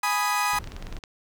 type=chord; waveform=30% pulse; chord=G# minor; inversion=none; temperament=equal; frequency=830.6 / 987.8 / 1244.5 Hz; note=G#5 / B5 / D#6; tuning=0 / 0 / 0 cents; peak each=-25 / -24 / -24 dBFS; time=0.03-0.59 s; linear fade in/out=5 ms
type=noise; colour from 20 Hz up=brown; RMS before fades=-37 dBFS; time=0.53-0.99 s; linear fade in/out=5 ms
type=clicks; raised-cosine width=0.2 ms; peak=-23 dBFS; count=11; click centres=0.532 / 0.566 / 0.642 / 0.674 / 0.72 / 0.765 / 0.825 / 0.869 / 0.926 / 0.967 / 1.038 s
effects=none